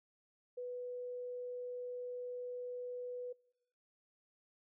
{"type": "tone", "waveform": "sine", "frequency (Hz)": 493.9, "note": "B4", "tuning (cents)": 0, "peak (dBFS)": -40, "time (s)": [0.57, 3.33], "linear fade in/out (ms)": 10, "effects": ["noise-tail reverb RT60 1.0 s tail -26 dB re dry"]}